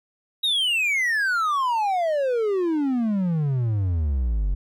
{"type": "exponential sweep", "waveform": "triangle", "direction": "down", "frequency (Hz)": [3845, 44.22], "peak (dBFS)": -18, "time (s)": [0.43, 4.55], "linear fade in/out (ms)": 10, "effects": []}